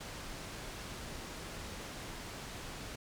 pink low-pass noise, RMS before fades -45 dBFS, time 0-2.96 s, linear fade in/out 10 ms, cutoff 8400 Hz, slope 12 dB/octave, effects none

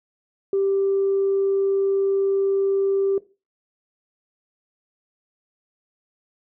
sine tone, 392 Hz, G4, in tune, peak -17 dBFS, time 0.53-3.18 s, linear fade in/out 2 ms, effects noise-tail reverb RT60 0.3 s tail -18 dB re dry + tanh soft clip ceiling -13 dBFS

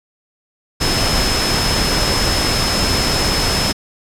sine tone in noise, 5190 Hz, E8, 28 cents flat, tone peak -20 dBFS, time 0.8-3.73 s, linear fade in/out 20 ms, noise pink, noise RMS -17 dBFS, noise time 0.8-3.73 s, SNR -6 dB, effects low-pass 10000 Hz 12 dB/octave

